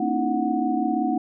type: tone cluster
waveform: sine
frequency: 229.8 / 267.1 / 302.2 / 327.8 / 736 Hz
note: A#3 / C4 / D4 / E4 / F#5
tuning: -25 / +36 / +50 / -10 / -9 cents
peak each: -27 / -27 / -26 / -29 / -26 dBFS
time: 0-1.18 s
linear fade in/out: 5 ms
effects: none